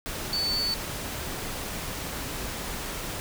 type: tone in noise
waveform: sine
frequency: 4498 Hz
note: C#8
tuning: 24 cents sharp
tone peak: -25 dBFS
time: 0.33-0.74 s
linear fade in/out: 0 ms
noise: pink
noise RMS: -34 dBFS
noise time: 0.06-3.2 s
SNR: +6 dB
effects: none